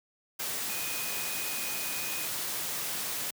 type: tone in noise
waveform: sine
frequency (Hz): 2489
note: D#7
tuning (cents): 0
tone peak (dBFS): -40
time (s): 0.69-2.26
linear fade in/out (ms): 10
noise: white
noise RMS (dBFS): -34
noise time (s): 0.39-3.31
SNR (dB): -9
effects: high-pass 100 Hz 12 dB/octave